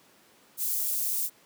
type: high-pass noise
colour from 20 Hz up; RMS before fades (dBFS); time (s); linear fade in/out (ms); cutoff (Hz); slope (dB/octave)
white; -29; 0.57-1.3; 50; 9200; 12
effects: pink hiss -59 dBFS RMS until 1.45 s + high-pass 200 Hz 12 dB/octave